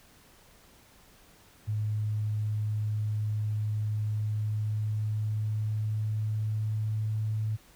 sine tone with pitch glide, 106.5 to 108.49 Hz, G#2 to A2, +44 to -24 cents, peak -27 dBFS, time 1.67-7.57 s, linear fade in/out 20 ms, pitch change +32 cents, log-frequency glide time 4.02-7.39 s, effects pink hiss -58 dBFS RMS until 7.75 s

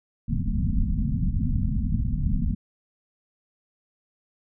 pink low-pass noise, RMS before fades -24 dBFS, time 0.28-2.55 s, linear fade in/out 10 ms, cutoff 250 Hz, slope 96 dB/octave, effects none

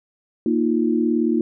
sine chord, Bb suspended fourth, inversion none, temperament equal, 233.1 / 311.1 / 349.2 Hz, Bb3 / Eb4 / F4, 0 / 0 / 0 cents, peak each -20 / -21 / -22 dBFS, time 0.46-1.41 s, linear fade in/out 2 ms, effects none

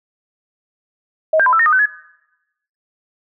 sine tone with pitch steps, 632 / 1591 / 1009 / 1325 / 1836 / 1231 / 1520 / 1692 Hz, D#5 / G6 / B5 / E6 / A#6 / D#6 / F#6 / G#6, +27 / +25 / +37 / +9 / -27 / -19 / +46 / +32 cents, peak -10 dBFS, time 1.33-1.858 s, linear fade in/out 5 ms, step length 66 ms, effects noise-tail reverb RT60 0.9 s tail -20 dB re dry

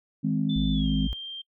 sine chord, Ab major, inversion second, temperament equal with one note detuned, 158.56 / 207.7 / 261.6 Hz, Eb3 / Ab3 / C4, +33 / 0 / 0 cents, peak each -27 dBFS, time 0.23-1.08 s, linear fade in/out 20 ms
sine tone with pitch glide, 3520 to 3172 Hz, A7 to G7, 0 to +20 cents, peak -34 dBFS, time 0.49-1.42 s, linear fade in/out 10 ms, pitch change -180 cents, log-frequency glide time 0.72-0.89 s
sine tone, 55 Hz, A1, in tune, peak -27 dBFS, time 0.56-1.13 s, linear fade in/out 0 ms
effects noise-tail reverb RT60 0.1 s tail -26 dB re dry + tanh soft clip ceiling -11 dBFS

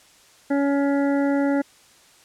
harmonic tone, 280.8 Hz, C#4, 22 cents sharp, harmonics 1 / 2 / 3 / 5 / 6 / 7, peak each -19 / -25 / -31 / -35 / -38 / -38 dBFS, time 0.5-1.62 s, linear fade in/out 10 ms, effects white hiss -53 dBFS RMS until 2.24 s + low-pass 9000 Hz 12 dB/octave

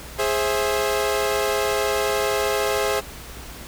sawtooth chord, Ab augmented, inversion none, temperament equal with one note detuned, 415.3 / 529.6 / 659.3 Hz, Ab4 / C5 / E5, 0 / +21 / 0 cents, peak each -19 / -21 / -23 dBFS, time 0.18-3.01 s, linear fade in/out 20 ms, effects added 60 Hz sine -41 dBFS peak until 3.67 s + pink hiss -39 dBFS RMS until 3.67 s

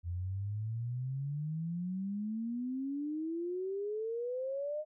sine exponential sweep, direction up, 84.6 to 620 Hz, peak -34 dBFS, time 0.03-4.85 s, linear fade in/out 50 ms, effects none

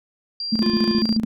sine tone, 4745 Hz, D8, 17 cents sharp, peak -25 dBFS, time 0.4-1.17 s, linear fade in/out 2 ms
sine tone with tremolo, 221.7 Hz, A3, 13 cents sharp, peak -15 dBFS, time 0.52-1.25 s, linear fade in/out 10 ms, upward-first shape square, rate 14 Hz, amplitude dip 75%
harmonic tone, 349.2 Hz, F4, in tune, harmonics 1 / 3 / 5 / 7 / 9 / 10, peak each -24 / -34 / -38 / -41 / -43 / -44 dBFS, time 0.62-1.02 s, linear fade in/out 0 ms
effects none

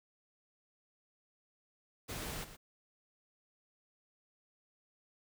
pink noise with echo, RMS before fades -42 dBFS, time 2.08-2.45 s, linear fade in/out 20 ms, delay 120 ms, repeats 1, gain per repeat -11 dB, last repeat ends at 2.57 s, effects none

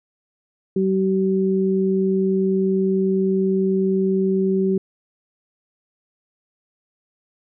sine tone pair together, 190.75 / 381.5 Hz, G3 / G4, -47 / -47 cents, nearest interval octave, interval 1200 cents, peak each -19 dBFS, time 0.76-4.78 s, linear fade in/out 5 ms, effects none

